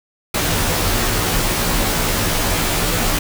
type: noise with comb filter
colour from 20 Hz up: pink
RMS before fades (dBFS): -18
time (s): 0.34-3.19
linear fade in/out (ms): 5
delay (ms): 15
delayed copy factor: -1
effects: none